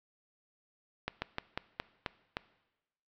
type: slowing click train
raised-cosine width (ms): 0.3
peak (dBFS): -17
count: 7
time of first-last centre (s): 1.08-2.369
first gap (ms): 140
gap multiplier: 1.17
effects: noise-tail reverb RT60 1.0 s tail -19 dB re dry + low-pass 5000 Hz 12 dB/octave

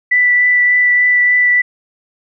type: tone with vibrato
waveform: sine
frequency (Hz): 1975.5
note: B6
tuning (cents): 0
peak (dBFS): -8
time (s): 0.11-1.62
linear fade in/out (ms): 10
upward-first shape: triangle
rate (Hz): 3.4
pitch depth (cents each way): 10
effects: none

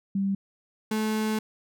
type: tone pair in turn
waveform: sine / 35% pulse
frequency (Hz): 196 / 216.7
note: G3 / A3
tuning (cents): 0 / -26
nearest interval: major second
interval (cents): 174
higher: second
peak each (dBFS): -23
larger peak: neither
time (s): 0.15-0.35 / 0.91-1.39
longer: second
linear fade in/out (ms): 5
effects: none

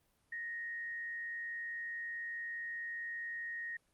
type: tone with frequency modulation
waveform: sine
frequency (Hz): 1864.7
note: A#6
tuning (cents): 0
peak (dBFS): -39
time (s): 0.32-3.77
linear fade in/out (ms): 5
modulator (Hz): 100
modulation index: 0.37
effects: pink hiss -75 dBFS RMS until 3.93 s + Opus 32 kbps

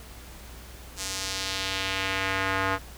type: tone with band-pass filter sweep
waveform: square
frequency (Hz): 96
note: G2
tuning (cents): -36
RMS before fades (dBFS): -29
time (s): 0.96-2.79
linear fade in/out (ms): 50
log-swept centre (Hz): 7100 to 1300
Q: 1.3
effects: added 60 Hz sine -44 dBFS peak until 2.97 s + pink hiss -47 dBFS RMS until 2.97 s

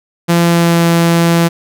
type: tone with pitch glide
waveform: sawtooth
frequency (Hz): 170.6 to 168.64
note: F3 to E3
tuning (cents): -40 to +40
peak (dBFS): -4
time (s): 0.28-1.49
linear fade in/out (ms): 20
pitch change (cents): -20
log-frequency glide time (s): 0.41-0.86
effects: none

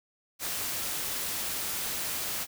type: noise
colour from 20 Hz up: white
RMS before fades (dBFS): -33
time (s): 0.39-2.47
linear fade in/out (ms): 50
effects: none

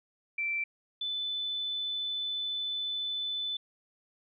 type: tone pair in turn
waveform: sine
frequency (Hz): 2340 / 3506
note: D7 / A7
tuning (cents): -7 / -7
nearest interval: perfect fifth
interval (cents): 700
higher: second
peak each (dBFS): -29 / -31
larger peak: first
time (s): 0.38-0.64 / 1.01-3.57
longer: second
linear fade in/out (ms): 5
effects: none

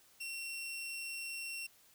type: tone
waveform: sawtooth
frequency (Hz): 2725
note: F7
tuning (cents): -43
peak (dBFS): -37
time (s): 0.2-1.67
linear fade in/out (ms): 10
effects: white hiss -65 dBFS RMS until 1.94 s

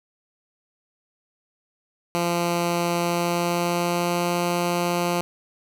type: tone with pitch glide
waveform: 10% pulse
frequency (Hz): 172.4 to 174.5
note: F3 to F3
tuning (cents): -22 to -1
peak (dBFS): -13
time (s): 2.15-5.21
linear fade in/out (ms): 0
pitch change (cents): +21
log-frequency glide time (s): 2.99-4.33
effects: none

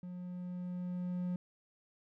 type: tone with level ramp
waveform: triangle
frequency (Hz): 179.3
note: F3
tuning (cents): +46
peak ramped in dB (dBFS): -40 to -31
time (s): 0.03-1.36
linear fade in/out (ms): 2
effects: none

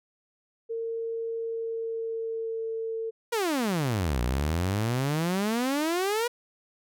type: tone with pitch glide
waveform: sine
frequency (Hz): 456.4 to 449.6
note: A#4 to A4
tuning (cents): -37 to +37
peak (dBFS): -29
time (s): 0.69-3.11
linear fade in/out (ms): 20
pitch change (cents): -26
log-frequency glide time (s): 1.39-2.76
type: exponential two-way sweep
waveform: sawtooth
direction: down then up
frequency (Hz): 490.2 to 58.27 to 490.2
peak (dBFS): -21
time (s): 3.32-6.28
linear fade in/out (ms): 10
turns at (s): 4.21
effects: none

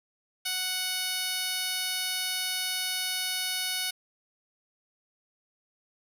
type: tone with band-pass filter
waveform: 10% pulse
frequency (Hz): 740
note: F#5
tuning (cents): 0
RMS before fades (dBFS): -31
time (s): 0.45-3.91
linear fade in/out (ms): 10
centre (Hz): 8400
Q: 0.52
effects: none

